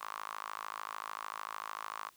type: tone with high-pass filter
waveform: sawtooth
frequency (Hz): 53.4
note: G#1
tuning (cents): +49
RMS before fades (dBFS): -43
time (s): 0-2.1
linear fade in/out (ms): 20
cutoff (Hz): 1100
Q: 5.8
effects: white hiss -65 dBFS RMS until 2.16 s